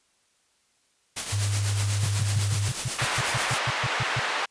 white noise with tremolo, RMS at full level -28 dBFS, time 1.16-3.59 s, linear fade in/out 10 ms, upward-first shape triangle, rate 8.1 Hz, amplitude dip 60%
sine tone, 101.5 Hz, G#2, 39 cents flat, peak -23 dBFS, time 1.32-2.69 s, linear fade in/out 10 ms
sine tone bursts, 124.1 Hz, B2, 9 cents sharp, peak -24 dBFS, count 14, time 2.03-4.196 s, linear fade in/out 5 ms, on 34 ms, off 130 ms
white band-pass noise, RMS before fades -28 dBFS, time 2.98-4.46 s, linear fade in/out 10 ms, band 620 to 2200 Hz, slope 12 dB/octave
effects white hiss -67 dBFS RMS until 4.5 s + resampled to 22050 Hz

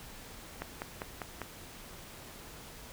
click train, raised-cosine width 0.5 ms, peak -21 dBFS, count 5, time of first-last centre 0.62-1.417 s, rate 5.02 Hz, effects pink hiss -49 dBFS RMS until 2.92 s

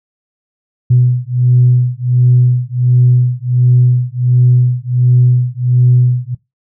sine beating tone pair, 123.47 / 124.87 Hz, B2 / B2, 0 / +20 cents, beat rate 1.4 Hz, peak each -10 dBFS, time 0.9-6.35 s, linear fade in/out 10 ms, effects noise-tail reverb RT60 0.2 s tail -20 dB re dry + tanh soft clip ceiling 0 dBFS

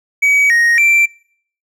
triangle tone with pitch steps, 2271 / 1870 / 2348 Hz, C#7 / A#6 / D7, +41 / +5 / -1 cents, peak -7 dBFS, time 0.22-1.06 s, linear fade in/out 10 ms, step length 280 ms, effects noise-tail reverb RT60 0.6 s tail -23 dB re dry

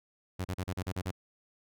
sawtooth tone bursts, 92.5 Hz, F#2, in tune, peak -28 dBFS, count 8, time 0.39-1.113 s, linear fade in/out 10 ms, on 58 ms, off 37 ms, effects none

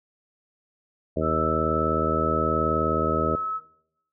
harmonic tone, 79 Hz, D#2, 27 cents sharp, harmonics 1 / 2 / 3 / 4 / 5 / 6 / 7 / 8, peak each -31 / -31 / -31 / -31 / -31 / -31 / -31 / -31 dBFS, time 1.16-3.36 s, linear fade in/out 10 ms
sine tone with pitch glide, 1318.5 to 1294.4 Hz, E6 to E6, 0 to -32 cents, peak -25 dBFS, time 1.21-3.61 s, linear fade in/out 50 ms, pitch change -32 cents, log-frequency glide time 1.33-2.95 s
effects noise-tail reverb RT60 0.8 s tail -18 dB re dry

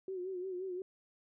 sine tone with vibrato, 370 Hz, F#4, in tune, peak -37 dBFS, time 0.08-0.82 s, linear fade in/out 2 ms, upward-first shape sine, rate 5.7 Hz, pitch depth 67 cents each way, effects none

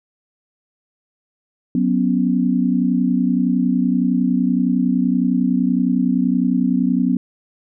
sine chord, F# suspended fourth, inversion none, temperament just, 185 / 246.7 / 277.5 Hz, F#3 / B3 / C#4, 0 / -2 / +2 cents, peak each -19 / -17 / -21 dBFS, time 1.75-7.17 s, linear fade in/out 2 ms, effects none

